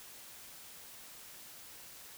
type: silence
effects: white hiss -52 dBFS RMS until 2.17 s